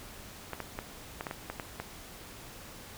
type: clicks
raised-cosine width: 0.5 ms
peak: -20 dBFS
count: 9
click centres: 0.533 / 0.603 / 0.789 / 1.209 / 1.268 / 1.311 / 1.5 / 1.598 / 1.8 s
effects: pink hiss -48 dBFS RMS until 2.97 s